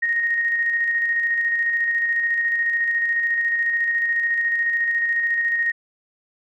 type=tone with tremolo; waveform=sine; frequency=1864.7 Hz; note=A#6; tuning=in tune; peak=-17 dBFS; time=0.02-5.72 s; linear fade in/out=10 ms; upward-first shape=square; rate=14 Hz; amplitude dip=30%; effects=none